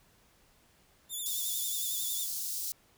5% pulse tone with vibrato, 3520 Hz, A7, in tune, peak -28 dBFS, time 1.09-2.28 s, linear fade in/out 50 ms, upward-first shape triangle, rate 11 Hz, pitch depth 73 cents each way
white high-pass noise, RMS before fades -36 dBFS, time 1.26-2.72 s, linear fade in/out 0 ms, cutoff 4500 Hz, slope 24 dB/octave
effects pink hiss -65 dBFS RMS until 2.97 s

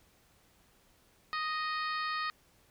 harmonic tone, 622.3 Hz, D#5, in tune, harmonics 2 / 3 / 4 / 5 / 6 / 7 / 8, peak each -34 / -38 / -44 / -50 / -47 / -43 / -51 dBFS, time 1.33-2.3 s, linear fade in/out 0 ms, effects pink hiss -66 dBFS RMS until 2.7 s

